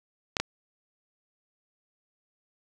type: clicks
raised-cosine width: 0.2 ms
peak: -9 dBFS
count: 2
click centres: 0.368 / 0.4 s
effects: none